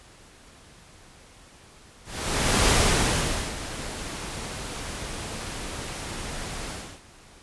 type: noise with ADSR envelope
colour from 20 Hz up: pink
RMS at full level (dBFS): -19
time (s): 2.04-7.03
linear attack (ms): 650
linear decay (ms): 850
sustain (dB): -15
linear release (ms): 330
effects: pink hiss -51 dBFS RMS until 7.42 s + resampled to 24000 Hz